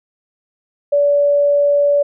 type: tone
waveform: sine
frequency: 575 Hz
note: D5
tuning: 37 cents flat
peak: -10 dBFS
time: 0.92-2.03 s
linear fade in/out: 10 ms
effects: none